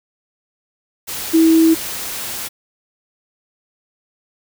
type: tone in noise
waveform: sine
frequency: 324.6 Hz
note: E4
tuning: 27 cents flat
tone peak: -8 dBFS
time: 1.33-1.75 s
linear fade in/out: 20 ms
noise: white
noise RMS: -26 dBFS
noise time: 1.07-2.49 s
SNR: +15 dB
effects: none